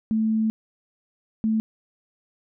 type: tone pair in turn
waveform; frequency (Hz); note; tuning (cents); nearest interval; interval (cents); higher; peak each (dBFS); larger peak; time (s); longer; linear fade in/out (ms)
sine; 220 / 220; A3 / A3; 0 / 0; unison; 0; neither; -19; neither; 0.11-0.5 / 1.44-1.6; first; 0
effects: none